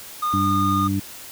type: tone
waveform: triangle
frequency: 1222 Hz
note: D#6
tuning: 32 cents flat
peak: -18 dBFS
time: 0.22-0.88 s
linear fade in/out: 10 ms
type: harmonic tone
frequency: 98 Hz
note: G2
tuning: in tune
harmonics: 1 / 2 / 3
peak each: -24 / -24 / -24 dBFS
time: 0.33-1 s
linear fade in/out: 10 ms
effects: white hiss -39 dBFS RMS until 1.31 s